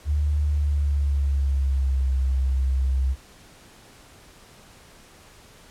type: tone with pitch glide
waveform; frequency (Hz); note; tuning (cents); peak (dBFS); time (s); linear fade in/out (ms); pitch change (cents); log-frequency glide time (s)
sine; 73.9 to 65.84; D2 to C2; +11 to +11; -19; 0.05-3.16; 50; -200; 0.47-2.07
effects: pink hiss -50 dBFS RMS until 5.7 s + low-pass 11000 Hz 12 dB/octave